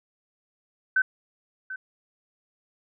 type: tone with echo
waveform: sine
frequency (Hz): 1526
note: G6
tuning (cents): -47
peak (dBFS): -18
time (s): 0.96-1.02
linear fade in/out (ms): 5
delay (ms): 740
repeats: 1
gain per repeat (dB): -14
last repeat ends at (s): 1.76
effects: none